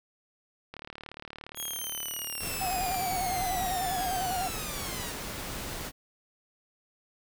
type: click train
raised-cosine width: 0.3 ms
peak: -25 dBFS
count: 83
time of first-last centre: 0.74-2.944 s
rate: 37.2 Hz
type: linear sweep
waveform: 5% pulse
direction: down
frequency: 3322 to 896 Hz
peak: -26 dBFS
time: 1.55-5.15 s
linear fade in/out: 50 ms
type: noise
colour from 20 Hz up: pink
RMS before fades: -37 dBFS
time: 2.39-5.92 s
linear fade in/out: 50 ms
type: tone with vibrato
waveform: sine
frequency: 740 Hz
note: F#5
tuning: in tune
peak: -29 dBFS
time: 2.61-4.48 s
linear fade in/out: 5 ms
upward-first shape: square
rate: 10 Hz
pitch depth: 53 cents each way
effects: none